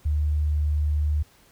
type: tone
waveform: sine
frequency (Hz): 74.9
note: D2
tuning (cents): +35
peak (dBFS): -20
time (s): 0.05-1.23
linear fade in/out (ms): 10
effects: pink hiss -57 dBFS RMS until 1.51 s